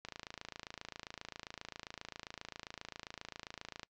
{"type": "click train", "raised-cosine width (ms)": 0.2, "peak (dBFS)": -26, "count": 105, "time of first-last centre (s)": [0.05, 3.832], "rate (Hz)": 27.5, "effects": ["noise-tail reverb RT60 0.1 s tail -23 dB re dry", "low-pass 7000 Hz 12 dB/octave"]}